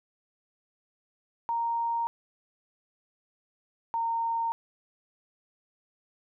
sine tone pair in turn, 930 / 919.3 Hz, A#5 / A#5, -4 / -24 cents, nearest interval unison, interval 20 cents, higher first, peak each -26 dBFS, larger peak neither, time 1.49-2.07 / 3.94-4.52 s, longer neither, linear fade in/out 0 ms, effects none

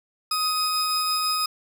40% pulse tone pair together, 1257 / 5034 Hz, D#6 / D#8, +17 / +19 cents, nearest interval 2 octaves, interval 2402 cents, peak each -24 dBFS, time 0.31-1.46 s, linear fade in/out 5 ms, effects none

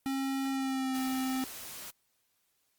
square tone with pitch glide, 270 to 261.4 Hz, C#4 to C4, -45 to -1 cents, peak -31 dBFS, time 0.06-1.44 s, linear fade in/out 0 ms, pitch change -56 cents, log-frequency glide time 0.48-0.95 s
white noise, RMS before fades -44 dBFS, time 0.94-1.91 s, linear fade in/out 10 ms
effects white hiss -75 dBFS RMS until 2.78 s + Opus 32 kbps

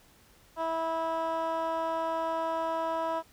15% pulse tone with band-pass filter, 326.4 Hz, E4, 17 cents flat, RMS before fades -31 dBFS, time 0.56-3.23 s, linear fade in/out 50 ms, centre 840 Hz, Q 1.8, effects pink hiss -60 dBFS RMS until 3.32 s

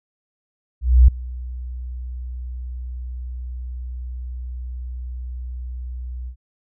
sine tone with ADSR envelope, 61.9 Hz, B1, 5 cents sharp, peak -4 dBFS, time 0.81-6.36 s, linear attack 270 ms, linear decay 5 ms, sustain -23 dB, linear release 84 ms, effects tanh soft clip ceiling 0 dBFS

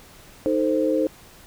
sine chord, A diminished, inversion second, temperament equal with one note detuned, 311.1 / 443.3 / 523.3 Hz, Eb4 / A4 / C5, 0 / +13 / 0 cents, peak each -22 / -25 / -22 dBFS, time 0.46-1.07 s, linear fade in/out 0 ms, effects pink hiss -48 dBFS RMS until 1.46 s

